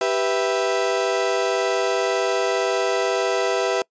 35% pulse chord, E minor, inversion first, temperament equal, 392 / 493.9 / 659.3 Hz, G4 / B4 / E5, 0 / 0 / 0 cents, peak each -22 dBFS, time 0.01-3.82 s, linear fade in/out 2 ms, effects noise-tail reverb RT60 0.1 s tail -25 dB re dry + resampled to 16000 Hz

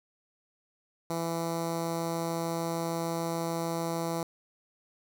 10% pulse tone with notch filter, 166.6 Hz, E3, 19 cents sharp, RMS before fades -32 dBFS, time 1.1-4.23 s, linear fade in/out 2 ms, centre 2700 Hz, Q 1.1, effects none

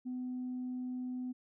sine tone, 251.9 Hz, B3, 34 cents sharp, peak -35 dBFS, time 0.05-1.33 s, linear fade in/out 20 ms, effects tanh soft clip ceiling -33 dBFS

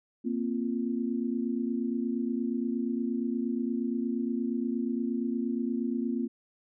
sine chord, Bb suspended second, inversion none, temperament equal with one note detuned, 233.1 / 261.6 / 346.2 Hz, Bb3 / C4 / F4, 0 / 0 / -15 cents, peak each -30 / -32 / -36 dBFS, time 0.24-6.28 s, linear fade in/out 20 ms, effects none

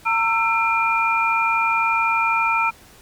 sine tone cluster, 912 / 1334 / 2398 Hz, A#5 / E6 / D7, -38 / +20 / +36 cents, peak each -21 dBFS, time 0.05-2.71 s, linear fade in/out 20 ms, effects pink hiss -48 dBFS RMS until 3.01 s + Opus 48 kbps

